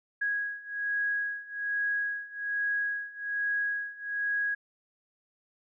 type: beating tone pair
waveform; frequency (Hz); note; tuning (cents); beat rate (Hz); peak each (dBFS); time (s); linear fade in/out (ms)
sine; 1654 / 1655.2; G#6 / G#6; -8 / -6; 1.2; -33 / -31; 0.21-4.55; 10
effects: none